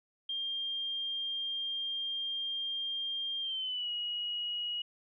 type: tone with pitch glide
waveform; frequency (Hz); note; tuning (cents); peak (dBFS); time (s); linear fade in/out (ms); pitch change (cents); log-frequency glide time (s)
sine; 3200 to 2901; G7 to F#7; +35 to -35; -33; 0.29-4.82; 5; -170; 3.41-3.9
effects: none